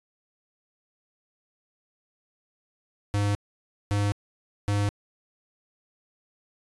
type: tone bursts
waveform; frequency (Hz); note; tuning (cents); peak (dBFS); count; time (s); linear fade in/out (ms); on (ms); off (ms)
square; 102.1; G#2; -29; -23; 3; 3.14-4.89; 0; 210; 560
effects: resampled to 24000 Hz